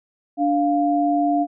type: tone pair together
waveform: sine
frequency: 291.9 / 699 Hz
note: D4 / F5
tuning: -10 / +1 cents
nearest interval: octave + minor third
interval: 1511 cents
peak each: -19 dBFS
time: 0.37-1.47 s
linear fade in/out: 50 ms
effects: none